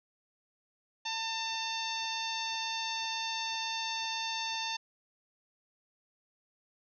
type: harmonic tone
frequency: 898 Hz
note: A5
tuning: 35 cents sharp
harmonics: 1 / 2 / 3 / 4 / 5 / 6 / 7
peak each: -38 / -44 / -40 / -39 / -41 / -44 / -46 dBFS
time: 1.05-4.77 s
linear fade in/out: 10 ms
effects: none